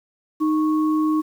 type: tone pair together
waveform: sine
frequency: 310 / 1103.8 Hz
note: D#4 / C#6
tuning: -6 / -8 cents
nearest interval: octave + minor seventh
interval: 2198 cents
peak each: -17 / -27 dBFS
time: 0.4-1.22 s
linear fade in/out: 20 ms
effects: 8-bit